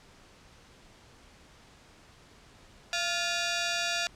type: ring-modulated tone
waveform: 10% pulse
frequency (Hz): 1046.5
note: C6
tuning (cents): 0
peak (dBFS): -16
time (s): 2.93-4.07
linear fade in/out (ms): 0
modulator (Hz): 362
effects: pink hiss -56 dBFS RMS until 4.15 s + low-pass 7000 Hz 12 dB/octave